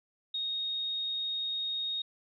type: tone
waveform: sine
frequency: 3729 Hz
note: A#7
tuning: in tune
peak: -31 dBFS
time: 0.34-2.02 s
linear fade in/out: 5 ms
effects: none